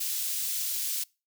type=high-pass noise; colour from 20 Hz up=white; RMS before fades=-31 dBFS; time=0-1.04 s; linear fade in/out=10 ms; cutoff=3800 Hz; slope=12 dB/octave; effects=noise-tail reverb RT60 0.3 s tail -25 dB re dry